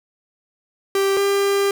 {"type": "tone pair in turn", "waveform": "45% pulse", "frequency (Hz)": [392, 398.2], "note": ["G4", "G4"], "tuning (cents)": [0, 27], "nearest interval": "unison", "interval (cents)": 27, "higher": "second", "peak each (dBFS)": -16, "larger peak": "neither", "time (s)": [[0.95, 1.17], [1.17, 1.71]], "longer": "second", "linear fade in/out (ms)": 2, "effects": []}